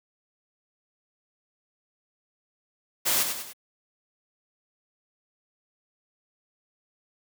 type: noise with echo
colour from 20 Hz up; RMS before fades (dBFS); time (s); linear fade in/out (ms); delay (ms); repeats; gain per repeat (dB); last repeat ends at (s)
white; -24; 3.05-3.24; 20; 98; 3; -6; 3.534
effects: high-pass 150 Hz 12 dB/octave

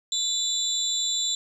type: tone cluster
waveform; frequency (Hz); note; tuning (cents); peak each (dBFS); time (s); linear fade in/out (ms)
sine; 3512 / 3948 / 7340; A7 / B7 / A#8; -4 / -1 / -28; -28; 0.12-1.35; 2
effects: 9-bit

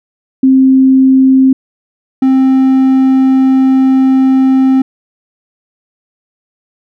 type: tone pair in turn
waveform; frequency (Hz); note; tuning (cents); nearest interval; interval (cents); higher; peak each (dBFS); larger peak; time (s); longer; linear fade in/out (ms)
sine / triangle; 263.8 / 263.8; C4 / C4; +14 / +14; unison; 0; neither; -3; neither; 0.43-1.53 / 2.22-4.82; second; 5
effects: none

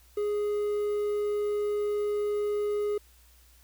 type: tone with quantisation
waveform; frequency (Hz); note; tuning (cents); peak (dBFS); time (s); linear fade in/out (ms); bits
triangle; 415.3; G#4; 0; -24; 0.17-2.98; 5; 9
effects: added 60 Hz sine -57 dBFS peak until 3.63 s + white hiss -61 dBFS RMS until 3.63 s

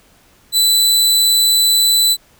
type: tone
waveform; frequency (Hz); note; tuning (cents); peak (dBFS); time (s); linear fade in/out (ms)
sawtooth; 3991; B7; +17; -7; 0.52-2.17; 50
effects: pink hiss -51 dBFS RMS until 2.39 s

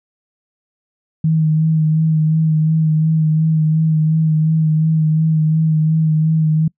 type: tone with vibrato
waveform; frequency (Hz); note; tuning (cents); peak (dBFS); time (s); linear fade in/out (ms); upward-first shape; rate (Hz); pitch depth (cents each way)
sine; 157.6; D#3; +23; -11; 1.24-6.68; 5; sine; 2.8; 26
effects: noise-tail reverb RT60 0.1 s tail -26 dB re dry

